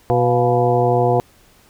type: harmonic tone with a mistuned harmonic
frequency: 123 Hz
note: B2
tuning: 7 cents flat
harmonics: 1 / 2 / 3 / 4 / 6 / 7 / 8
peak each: -19 / -27 / -20 / -18 / -18 / -25 / -29 dBFS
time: 0.1-1.2 s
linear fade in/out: 0 ms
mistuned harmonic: 6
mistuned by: -78 cents
effects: pink hiss -52 dBFS RMS until 1.69 s